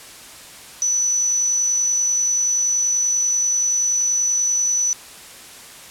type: tone with amplitude modulation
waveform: sine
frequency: 5960 Hz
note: F#8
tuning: 12 cents sharp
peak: -15 dBFS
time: 0.82-4.93 s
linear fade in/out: 0 ms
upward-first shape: sine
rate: 50.4 Hz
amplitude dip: 25%
effects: white hiss -40 dBFS RMS until 5.9 s + low-pass 11000 Hz 12 dB/octave